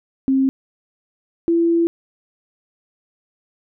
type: tone pair in turn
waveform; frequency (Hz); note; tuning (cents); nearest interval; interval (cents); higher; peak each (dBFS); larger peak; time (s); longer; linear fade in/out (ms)
sine; 267 / 336.4; C4 / E4; +35 / +35; major third; 400; second; -13; neither; 0.28-0.49 / 1.48-1.87; second; 0
effects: none